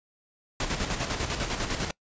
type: noise with tremolo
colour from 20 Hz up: pink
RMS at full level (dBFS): -28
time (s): 0.6-1.91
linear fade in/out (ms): 2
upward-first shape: square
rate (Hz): 10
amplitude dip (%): 50
effects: noise-tail reverb RT60 0.1 s tail -24 dB re dry + resampled to 16000 Hz